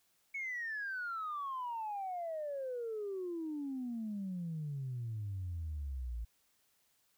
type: exponential sweep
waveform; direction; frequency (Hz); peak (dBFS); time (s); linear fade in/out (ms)
sine; down; 2231 to 55; -36; 0.34-6.25; 10
effects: tanh soft clip ceiling -33 dBFS + white hiss -74 dBFS RMS until 7.17 s